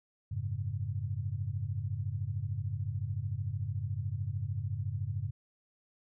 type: chord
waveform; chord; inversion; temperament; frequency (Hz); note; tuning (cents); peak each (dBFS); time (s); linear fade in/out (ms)
sine; F# suspended second; none; equal with one note detuned; 92.5 / 106.07 / 138.59; F#2 / G#2 / C#3; 0 / +37 / 0; -37 / -35 / -39; 0.31-5.31; 10
effects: none